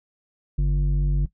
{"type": "tone pair together", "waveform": "sine", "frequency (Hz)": [47.98, 143.9], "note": ["G1", "D3"], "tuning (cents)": [-36, -35], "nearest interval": "octave + perfect fifth", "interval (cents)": 1901, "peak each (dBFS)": [-17, -21], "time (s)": [0.58, 1.26], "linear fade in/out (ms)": 10, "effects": ["noise-tail reverb RT60 0.1 s tail -18 dB re dry", "tanh soft clip ceiling -17 dBFS"]}